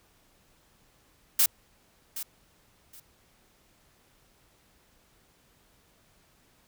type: noise with echo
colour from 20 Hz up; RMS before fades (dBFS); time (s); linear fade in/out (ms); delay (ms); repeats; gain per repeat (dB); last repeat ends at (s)
blue; -21; 1.39-1.46; 5; 770; 2; -14; 3
effects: pink hiss -64 dBFS RMS until 6.67 s